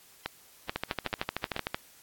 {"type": "two click trains", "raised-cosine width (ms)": 0.3, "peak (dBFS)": [-15, -13], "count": [4, 14], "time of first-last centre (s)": [[0.26, 1.564], [0.76, 1.745]], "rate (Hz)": [2.3, 13.2], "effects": ["white hiss -57 dBFS RMS until 2.02 s", "AAC 64 kbps"]}